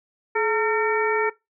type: harmonic tone with a mistuned harmonic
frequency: 454.4 Hz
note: A#4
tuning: 44 cents flat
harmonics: 1 / 2 / 3 / 4 / 5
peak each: -22 / -25 / -27 / -28 / -29 dBFS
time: 0.35-1.3 s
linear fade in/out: 10 ms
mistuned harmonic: 1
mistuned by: -99 cents
effects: noise-tail reverb RT60 0.2 s tail -20 dB re dry